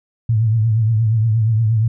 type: tone with vibrato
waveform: sine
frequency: 111.4 Hz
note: A2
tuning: 22 cents sharp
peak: -12 dBFS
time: 0.29-1.88 s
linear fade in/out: 5 ms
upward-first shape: triangle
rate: 8.5 Hz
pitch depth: 95 cents each way
effects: none